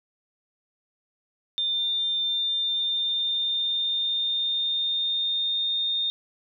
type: tone with pitch glide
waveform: sine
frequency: 3599 to 3656 Hz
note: A7 to A#7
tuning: +38 to -34 cents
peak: -23 dBFS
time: 1.58-6.1 s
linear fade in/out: 0 ms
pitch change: +28 cents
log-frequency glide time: 2.5-5.75 s
effects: none